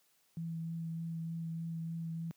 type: tone with vibrato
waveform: sine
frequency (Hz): 164.81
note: E3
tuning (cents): 0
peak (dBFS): -36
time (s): 0.37-2.31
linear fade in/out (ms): 0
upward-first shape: triangle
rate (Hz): 3.3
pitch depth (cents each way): 15
effects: white hiss -72 dBFS RMS until 2.36 s + high-pass 100 Hz 12 dB/octave